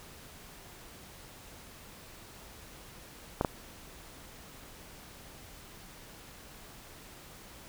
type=clicks; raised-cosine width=1 ms; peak=-13 dBFS; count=2; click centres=3.411 / 3.448 s; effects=pink hiss -51 dBFS RMS until 7.68 s